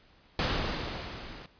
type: noise with level ramp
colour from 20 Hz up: pink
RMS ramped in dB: -27 to -46 dBFS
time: 0.39-1.46 s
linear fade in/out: 2 ms
effects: pink hiss -61 dBFS RMS until 1.59 s + resampled to 11025 Hz